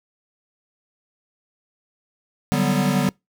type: chord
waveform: square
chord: G major seventh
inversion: second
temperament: equal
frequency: 146.83 / 185 / 196 / 246.9 Hz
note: D3 / F#3 / G3 / B3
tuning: 0 / 0 / 0 / 0 cents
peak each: -24 dBFS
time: 2.52-3.09 s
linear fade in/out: 0 ms
effects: noise-tail reverb RT60 0.2 s tail -26 dB re dry